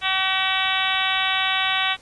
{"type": "harmonic tone", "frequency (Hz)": 380, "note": "F#4", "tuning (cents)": 46, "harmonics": [2, 3, 4, 5, 6, 7, 8, 9, 10], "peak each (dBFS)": [-28, -28, -28, -28, -28, -28, -28, -28, -28], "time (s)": [0.01, 1.97], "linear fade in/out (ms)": 50, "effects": ["pink hiss -50 dBFS RMS until 2.01 s", "resampled to 22050 Hz"]}